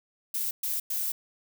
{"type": "noise bursts at uneven times", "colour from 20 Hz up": "violet", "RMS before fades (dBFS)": -30, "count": 3, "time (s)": [[0.34, 0.51], [0.63, 0.8], [0.9, 1.12]], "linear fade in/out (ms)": 5, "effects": []}